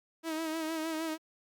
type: tone with vibrato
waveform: sawtooth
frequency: 320 Hz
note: D#4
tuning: 49 cents sharp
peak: -29 dBFS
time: 0.23-1.18 s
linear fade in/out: 50 ms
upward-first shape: sine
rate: 6.5 Hz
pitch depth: 45 cents each way
effects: Opus 48 kbps